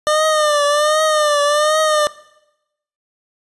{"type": "tone with vibrato", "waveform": "25% pulse", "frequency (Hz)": 602, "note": "D5", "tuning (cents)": 43, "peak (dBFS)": -9, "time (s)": [0.07, 2.07], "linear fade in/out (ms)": 0, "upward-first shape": "triangle", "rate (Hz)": 1.3, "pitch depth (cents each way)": 80, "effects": ["noise-tail reverb RT60 0.9 s tail -20 dB re dry", "resampled to 24000 Hz"]}